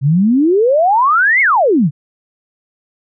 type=exponential two-way sweep; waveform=sine; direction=up then down; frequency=129.3 to 2217 to 129.3 Hz; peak=-8 dBFS; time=0.01-1.91 s; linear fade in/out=50 ms; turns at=1.41 s; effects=none